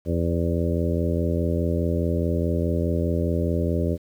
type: harmonic tone with a mistuned harmonic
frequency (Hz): 84.8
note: E2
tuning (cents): +50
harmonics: 1 / 2 / 3 / 4 / 5 / 6 / 7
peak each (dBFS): -24 / -27 / -29 / -30 / -31 / -32 / -32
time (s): 0.05-3.98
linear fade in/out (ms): 50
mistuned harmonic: 7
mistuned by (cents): -16
effects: 9-bit